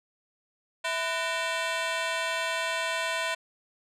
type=ring-modulated tone; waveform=15% pulse; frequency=830.6 Hz; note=G#5; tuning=in tune; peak=-18 dBFS; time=0.84-3.35 s; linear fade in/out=10 ms; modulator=175 Hz; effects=low-pass 8000 Hz 12 dB/octave